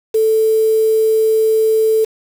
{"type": "tone with quantisation", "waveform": "sine", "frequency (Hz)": 440, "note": "A4", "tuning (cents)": 0, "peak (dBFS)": -10, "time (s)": [0.14, 2.05], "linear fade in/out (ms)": 10, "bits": 5, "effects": []}